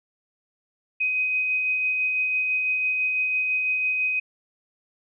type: tone with tremolo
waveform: sine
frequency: 2513 Hz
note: D#7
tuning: 17 cents sharp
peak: -20 dBFS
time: 1-4.2 s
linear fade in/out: 10 ms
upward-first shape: sine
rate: 6 Hz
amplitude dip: 25%
effects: none